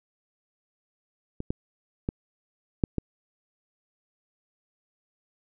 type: clicks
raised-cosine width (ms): 3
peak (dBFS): -20 / -14 / -14 / -8 / -13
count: 5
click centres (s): 1.404 / 1.505 / 2.089 / 2.838 / 2.983
effects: none